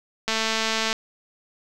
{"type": "click train", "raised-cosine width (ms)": 0.2, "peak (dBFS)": -7, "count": 145, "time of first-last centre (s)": [0.28, 0.929], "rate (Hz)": 222, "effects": []}